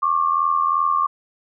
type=tone pair together; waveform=sine; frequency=1091.9 / 1174.7 Hz; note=C#6 / D6; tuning=-26 / 0 cents; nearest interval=minor second; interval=126 cents; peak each=-19 dBFS; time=0.02-1.07 s; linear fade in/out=10 ms; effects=none

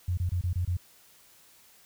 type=tone bursts; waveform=sine; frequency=89.1 Hz; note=F2; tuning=35 cents sharp; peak=-25 dBFS; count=6; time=0.08-0.769 s; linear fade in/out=5 ms; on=94 ms; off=25 ms; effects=white hiss -58 dBFS RMS until 1.85 s

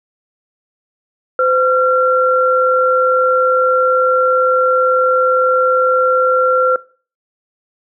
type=tone pair together; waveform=sine; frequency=512 / 1369.8 Hz; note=C5 / F6; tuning=-38 / -34 cents; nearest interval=octave + perfect fourth; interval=1704 cents; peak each=-13 dBFS; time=1.39-6.76 s; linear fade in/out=2 ms; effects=noise-tail reverb RT60 0.4 s tail -20 dB re dry

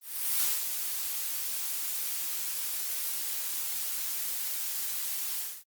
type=noise with ADSR envelope; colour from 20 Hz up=blue; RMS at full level=-26 dBFS; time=0.01-5.64 s; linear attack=410 ms; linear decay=200 ms; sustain=-7 dB; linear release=260 ms; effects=Opus 32 kbps

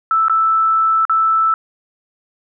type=tone with dropouts; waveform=sine; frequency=1318.5 Hz; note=E6; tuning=in tune; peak=-11 dBFS; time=0.11-1.54 s; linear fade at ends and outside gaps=1 ms; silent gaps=0.283-0.297 / 1.052-1.096 s; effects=none

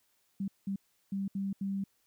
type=tone bursts at uneven times; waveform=sine; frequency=196 Hz; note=G3; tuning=in tune; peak=-31 dBFS; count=5; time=0.4-0.48 / 0.67-0.76 / 1.12-1.28 / 1.35-1.53 / 1.61-1.84 s; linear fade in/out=5 ms; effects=white hiss -73 dBFS RMS until 2.06 s

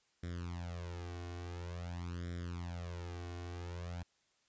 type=tone with flanger; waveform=sawtooth; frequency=87 Hz; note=F2; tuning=6 cents flat; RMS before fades=-43 dBFS; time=0.23-4.03 s; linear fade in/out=5 ms; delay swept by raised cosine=0.55 to 2.75 ms; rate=0.48 Hz; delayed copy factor=+0.9; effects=white hiss -75 dBFS RMS until 4.48 s + resampled to 16000 Hz

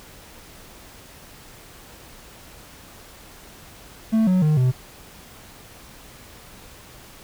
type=tone with pitch steps; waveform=triangle; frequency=221.7 / 184.29 / 153.19 / 127.33 Hz; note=A3 / F#3 / D#3 / C3; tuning=+13 / -7 / -27 / -47 cents; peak=-13 dBFS; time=4.12-4.72 s; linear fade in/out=20 ms; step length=150 ms; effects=pink hiss -45 dBFS RMS until 7.23 s

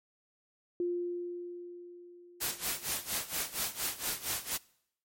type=tone with exponential decay; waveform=sine; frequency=350.9 Hz; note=F4; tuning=8 cents sharp; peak=-28 dBFS; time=0.8-3.29 s; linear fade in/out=2 ms; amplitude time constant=540 ms
type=noise with tremolo; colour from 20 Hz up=white; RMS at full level=-32 dBFS; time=2.4-4.58 s; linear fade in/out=20 ms; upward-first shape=sine; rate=4.3 Hz; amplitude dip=85%
effects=noise-tail reverb RT60 0.7 s tail -23 dB re dry + MP3 64 kbps

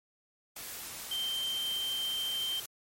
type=tone in noise; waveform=sine; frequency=3133 Hz; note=G7; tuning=2 cents flat; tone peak=-31 dBFS; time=1.11-2.6 s; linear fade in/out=5 ms; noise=white; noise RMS=-42 dBFS; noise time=0.56-2.66 s; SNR=+8 dB; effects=MP3 64 kbps

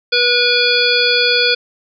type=harmonic tone with a mistuned harmonic; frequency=486.1 Hz; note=B4; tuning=28 cents flat; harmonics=1 / 3 / 5 / 7 / 9 / 10; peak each=-18 / -18 / -18 / -18 / -18 / -18 dBFS; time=0.12-1.55 s; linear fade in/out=10 ms; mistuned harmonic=10; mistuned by=-17 cents; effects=none

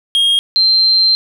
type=tone pair in turn; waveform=triangle / sine; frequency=3248 / 4139 Hz; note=G#7 / C8; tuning=-39 / -20 cents; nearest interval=major third; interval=419 cents; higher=second; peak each=-8 dBFS; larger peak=neither; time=0.15-0.39 / 0.56-1.15 s; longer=second; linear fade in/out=0 ms; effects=8-bit

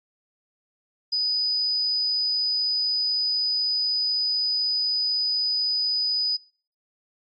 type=tone; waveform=sine; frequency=4978 Hz; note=D#8; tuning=in tune; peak=-21 dBFS; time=1.12-6.37 s; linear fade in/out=10 ms; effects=noise-tail reverb RT60 0.5 s tail -26 dB re dry + AAC 32 kbps

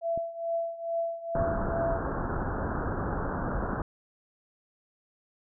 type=tone with tremolo; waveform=sine; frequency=670 Hz; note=E5; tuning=28 cents sharp; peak=-25 dBFS; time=0.01-2.01 s; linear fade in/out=50 ms; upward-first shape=triangle; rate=2.3 Hz; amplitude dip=85%
type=click; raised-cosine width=3 ms; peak=-27 dBFS; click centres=0.176 s
type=low-pass noise; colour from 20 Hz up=pink; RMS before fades=-31 dBFS; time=1.35-3.82 s; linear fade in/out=2 ms; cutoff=1600 Hz; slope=96 dB/octave
effects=none

